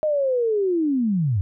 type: linear sweep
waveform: sine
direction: down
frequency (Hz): 625 to 87.31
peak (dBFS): -18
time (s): 0.03-1.41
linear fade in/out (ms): 0
effects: none